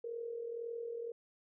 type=tone with amplitude modulation; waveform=sine; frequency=466.2 Hz; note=A#4; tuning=in tune; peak=-36 dBFS; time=0.04-1.12 s; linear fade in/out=5 ms; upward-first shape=sine; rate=41.9 Hz; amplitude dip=60%; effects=none